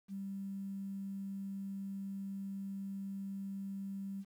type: tone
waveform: sine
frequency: 196 Hz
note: G3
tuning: in tune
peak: -39 dBFS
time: 0.08-4.25 s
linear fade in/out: 50 ms
effects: 11-bit